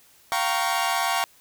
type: chord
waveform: sawtooth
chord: G half-diminished seventh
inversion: third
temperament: equal with one note detuned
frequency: 698.5 / 774.5 / 932.3 / 1108.7 Hz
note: F5 / G5 / Bb5 / Db6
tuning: 0 / -21 / 0 / 0 cents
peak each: -24 dBFS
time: 0.32-1.24 s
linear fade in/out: 0 ms
effects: white hiss -56 dBFS RMS until 1.4 s